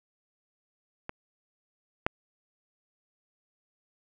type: clicks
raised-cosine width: 0.5 ms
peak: -20 / -9 dBFS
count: 2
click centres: 1.094 / 2.065 s
effects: none